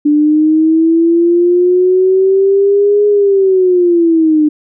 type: linear two-way sweep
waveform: sine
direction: up then down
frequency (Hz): 293.7 to 415.3 to 298.8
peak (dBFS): -6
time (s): 0.05-4.49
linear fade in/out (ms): 10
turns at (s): 3.07
effects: none